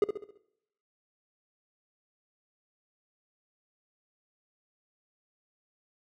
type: tone with echo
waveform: triangle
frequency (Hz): 411.2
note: G#4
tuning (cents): -17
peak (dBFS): -17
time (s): 0.02-0.04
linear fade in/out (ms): 2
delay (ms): 67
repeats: 5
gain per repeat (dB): -7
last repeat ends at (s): 0.375
effects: noise-tail reverb RT60 0.8 s tail -20 dB re dry